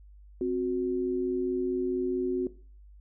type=tone pair together; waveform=sine; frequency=261.6 / 366.1 Hz; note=C4 / F#4; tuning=0 / -18 cents; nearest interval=tritone; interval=582 cents; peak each=-31 / -27 dBFS; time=0.41-2.47 s; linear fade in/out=2 ms; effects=noise-tail reverb RT60 0.4 s tail -17 dB re dry + added 50 Hz sine -49 dBFS peak until 3 s